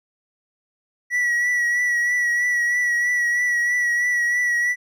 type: tone with vibrato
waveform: triangle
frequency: 1937 Hz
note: B6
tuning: 34 cents flat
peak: -16 dBFS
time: 1.1-4.76 s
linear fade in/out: 50 ms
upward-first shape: triangle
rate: 3.1 Hz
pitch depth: 34 cents each way
effects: none